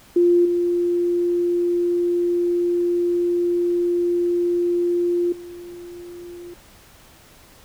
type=tone with level steps; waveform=sine; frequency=349.2 Hz; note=F4; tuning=in tune; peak=-12 / -17 / -34 dBFS; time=0.16-6.54 s; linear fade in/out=5 ms; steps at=0.45 / 5.32 s; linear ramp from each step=5 ms; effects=pink hiss -49 dBFS RMS until 7.64 s